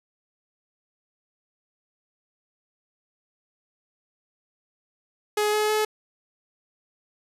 sawtooth tone with pitch steps, 420.3 / 424.9 / 428.6 Hz, G#4 / G#4 / A4, +21 / +40 / -45 cents, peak -17 dBFS, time 5.37-5.85 s, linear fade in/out 5 ms, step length 160 ms, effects resampled to 32000 Hz

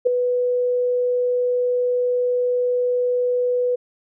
sine tone with ADSR envelope, 493.9 Hz, B4, in tune, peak -10 dBFS, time 0.05-3.76 s, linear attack 19 ms, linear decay 5 ms, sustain -7 dB, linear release 13 ms, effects none

